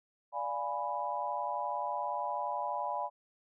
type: chord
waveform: sine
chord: D diminished seventh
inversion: none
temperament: equal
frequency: 587.3 / 698.5 / 830.6 / 987.8 Hz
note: D5 / F5 / Ab5 / Cb6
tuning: 0 / 0 / 0 / 0 cents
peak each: -40 / -40 / -37 / -36 dBFS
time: 0.32-3.1 s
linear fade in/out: 50 ms
effects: none